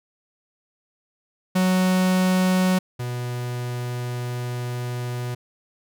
45% pulse tone pair in turn, 185 / 122.83 Hz, F#3 / B2, 0 / -9 cents, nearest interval perfect fifth, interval 709 cents, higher first, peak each -17 / -26 dBFS, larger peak first, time 1.55-2.79 / 2.99-5.35 s, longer second, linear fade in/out 10 ms, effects none

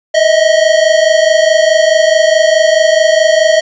square tone pair together, 622.3 / 647 Hz, D#5 / E5, 0 / -32 cents, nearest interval minor second, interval 68 cents, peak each -10 dBFS, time 0.14-3.61 s, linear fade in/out 10 ms, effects resampled to 16000 Hz + 7-bit

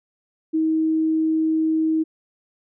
sine tone, 317.7 Hz, D#4, 36 cents sharp, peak -17 dBFS, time 0.53-2.04 s, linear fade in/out 20 ms, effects none

